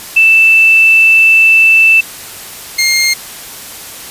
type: tone pair in turn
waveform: sine / 20% pulse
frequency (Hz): 2650 / 2125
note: E7 / C7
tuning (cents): +9 / +26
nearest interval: major third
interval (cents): 383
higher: first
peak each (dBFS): -3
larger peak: neither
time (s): 0.16-2.01 / 2.78-3.14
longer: first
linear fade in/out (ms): 10
effects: white hiss -28 dBFS RMS until 4.1 s + resampled to 32000 Hz